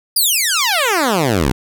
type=exponential sweep; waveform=10% pulse; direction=down; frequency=5020 to 57.4 Hz; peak=-5 dBFS; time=0.16-1.52 s; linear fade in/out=5 ms; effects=none